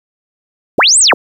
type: linear two-way sweep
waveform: sine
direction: up then down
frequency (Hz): 90.3 to 8870 to 90.3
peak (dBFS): -5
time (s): 0.78-1.14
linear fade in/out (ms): 5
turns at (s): 0.99
effects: 7-bit